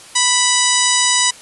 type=harmonic tone with a mistuned harmonic; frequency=987.8 Hz; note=B5; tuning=in tune; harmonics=1 / 2 / 3 / 4 / 5 / 6 / 7 / 8 / 9; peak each=-21 / -21 / -21 / -21 / -21 / -21 / -21 / -21 / -21 dBFS; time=0.15-1.31 s; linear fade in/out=10 ms; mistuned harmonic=4; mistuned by=-34 cents; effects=white hiss -39 dBFS RMS until 1.41 s + resampled to 24000 Hz